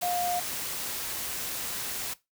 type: tone in noise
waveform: sine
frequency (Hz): 710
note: F5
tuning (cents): +28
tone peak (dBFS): -27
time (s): 0.02-0.4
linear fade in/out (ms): 10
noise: white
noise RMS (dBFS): -34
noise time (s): 0.01-2.14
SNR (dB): +4
effects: noise-tail reverb RT60 0.2 s tail -18 dB re dry